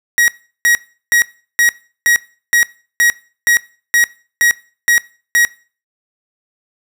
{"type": "tone bursts", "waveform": "45% pulse", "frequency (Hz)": 1900, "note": "A#6", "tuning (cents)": 33, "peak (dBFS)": -9, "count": 12, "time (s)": [0.18, 5.45], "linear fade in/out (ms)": 0, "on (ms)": 100, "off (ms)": 370, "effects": ["noise-tail reverb RT60 0.4 s tail -20 dB re dry"]}